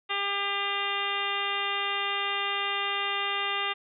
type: harmonic tone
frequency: 400.3 Hz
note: G4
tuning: 36 cents sharp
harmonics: 1 / 2 / 3 / 4 / 5 / 6 / 7 / 8 / 9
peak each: -39 / -36 / -33 / -39 / -34 / -38 / -33 / -39 / -37 dBFS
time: 0.09-3.74 s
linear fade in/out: 20 ms
effects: none